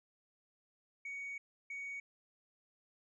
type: tone bursts at uneven times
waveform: sine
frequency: 2239 Hz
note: C#7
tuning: 17 cents sharp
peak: -39 dBFS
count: 2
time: 1.05-1.38 / 1.7-2 s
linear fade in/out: 5 ms
effects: tanh soft clip ceiling -39 dBFS